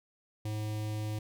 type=tone with notch filter; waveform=square; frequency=107 Hz; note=A2; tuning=48 cents flat; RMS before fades=-35 dBFS; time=0.45-1.19 s; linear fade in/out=5 ms; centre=1400 Hz; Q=1.3; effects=none